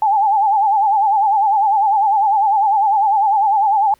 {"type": "tone with vibrato", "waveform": "sine", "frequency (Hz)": 830.6, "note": "G#5", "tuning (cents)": 0, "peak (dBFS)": -11, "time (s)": [0.02, 3.94], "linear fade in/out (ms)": 2, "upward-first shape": "sine", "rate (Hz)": 10, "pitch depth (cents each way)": 110, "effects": ["pink hiss -56 dBFS RMS until 3.99 s"]}